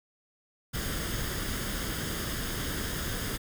pink noise with comb filter, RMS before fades -33 dBFS, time 0.73-3.38 s, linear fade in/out 20 ms, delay 0.6 ms, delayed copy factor +0.55, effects none

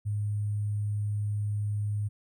sine tone with sample-and-hold, 103.83 Hz, G#2, in tune, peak -27 dBFS, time 0.05-2.09 s, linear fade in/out 20 ms, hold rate 8820 Hz, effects none

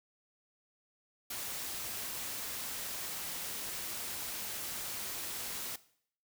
white noise, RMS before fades -40 dBFS, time 1.3-5.76 s, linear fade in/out 5 ms, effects noise-tail reverb RT60 0.6 s tail -18 dB re dry

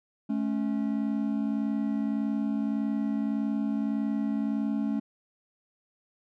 triangle tone pair together, 215.5 / 277.2 Hz, A3 / C#4, -36 / 0 cents, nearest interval major third, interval 436 cents, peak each -26 / -28 dBFS, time 0.29-5 s, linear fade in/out 10 ms, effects none

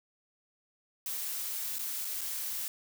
blue noise with dropouts, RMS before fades -36 dBFS, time 1.06-2.68 s, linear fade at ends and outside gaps 1 ms, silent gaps 1.785-1.792 / 2.047-2.051 / 2.21-2.214 s, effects none

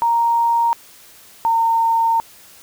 sine tone pair in turn, 932 / 913.3 Hz, A#5 / A#5, -1 / -36 cents, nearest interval unison, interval 35 cents, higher first, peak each -13 dBFS, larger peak neither, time 0.02-0.73 / 1.45-2.2 s, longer second, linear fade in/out 0 ms, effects white hiss -45 dBFS RMS until 2.62 s

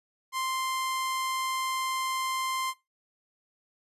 sawtooth tone, 1046.5 Hz, C6, in tune, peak -25 dBFS, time 0.32-2.74 s, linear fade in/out 50 ms, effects noise-tail reverb RT60 0.2 s tail -18 dB re dry + resampled to 32000 Hz

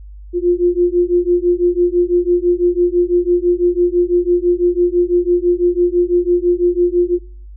sine beating tone pair, 349.2 / 355.2 Hz, F4 / F4, 0 / +29 cents, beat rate 6 Hz, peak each -14 dBFS, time 0.33-7.19 s, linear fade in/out 50 ms, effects noise-tail reverb RT60 0.6 s tail -22 dB re dry + added 50 Hz sine -32 dBFS peak until 7.56 s

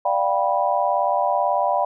sine chord, G dominant seventh, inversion second, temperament just, 588 / 705.6 / 784 / 980 Hz, D5 / F5 / G5 / B5, +2 / +18 / 0 / -14 cents, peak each -23 dBFS, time 0.05-1.85 s, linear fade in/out 5 ms, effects none

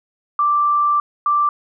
sine tone pair in turn, 1174.7 / 1174.7 Hz, D6 / D6, 0 / 0 cents, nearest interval unison, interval 0 cents, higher neither, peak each -13 dBFS, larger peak neither, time 0.39-1 / 1.26-1.49 s, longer first, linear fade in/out 2 ms, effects none

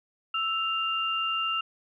sine tone pair together, 1318.5 / 2794 Hz, E6 / F7, 0 / 0 cents, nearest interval octave + minor second, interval 1300 cents, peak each -29 / -28 dBFS, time 0.34-1.61 s, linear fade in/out 5 ms, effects none

